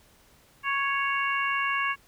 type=harmonic tone; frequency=554.4 Hz; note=C#5; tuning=in tune; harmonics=2 / 3 / 4 / 5; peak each=-28 / -30 / -31 / -32 dBFS; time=0.63-1.96 s; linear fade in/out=50 ms; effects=pink hiss -59 dBFS RMS until 2.07 s